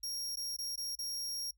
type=tone with dropouts; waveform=sawtooth; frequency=5588 Hz; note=F8; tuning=in tune; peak=-34 dBFS; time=0.03-1.51 s; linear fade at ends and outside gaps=5 ms; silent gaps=0.358-0.37 / 0.566-0.586 / 0.759-0.776 / 0.954-0.988 s; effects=noise-tail reverb RT60 0.1 s tail -24 dB re dry + added 50 Hz sine -68 dBFS peak until 1.57 s